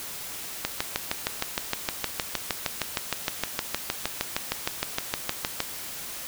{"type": "click train", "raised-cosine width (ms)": 0.2, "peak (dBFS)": -7, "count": 33, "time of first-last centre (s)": [0.65, 5.604], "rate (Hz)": 6.46, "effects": ["white hiss -37 dBFS RMS until 6.27 s"]}